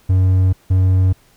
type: tone pair in turn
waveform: triangle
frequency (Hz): 93.3 / 93.3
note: F#2 / F#2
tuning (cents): +15 / +15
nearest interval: unison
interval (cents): 0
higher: neither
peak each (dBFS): -8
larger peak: neither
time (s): 0.09-0.53 / 0.7-1.13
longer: first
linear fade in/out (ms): 10
effects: pink hiss -53 dBFS RMS until 1.36 s